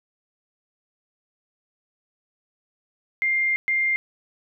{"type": "tone bursts at uneven times", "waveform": "sine", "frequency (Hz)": 2107, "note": "C7", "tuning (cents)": 12, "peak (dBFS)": -19, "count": 2, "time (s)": [[3.22, 3.56], [3.68, 3.96]], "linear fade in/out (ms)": 0, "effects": []}